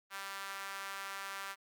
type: tone with high-pass filter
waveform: sawtooth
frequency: 196 Hz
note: G3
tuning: in tune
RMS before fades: -43 dBFS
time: 0.1-1.56 s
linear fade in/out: 50 ms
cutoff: 1300 Hz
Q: 1.8
effects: Opus 24 kbps